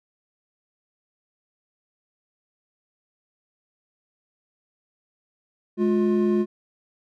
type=tone pair together; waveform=triangle; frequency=211.1 / 355.1 Hz; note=G#3 / F4; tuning=+29 / +29 cents; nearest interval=major sixth; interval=900 cents; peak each=-19 dBFS; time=5.77-6.46 s; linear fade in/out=50 ms; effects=none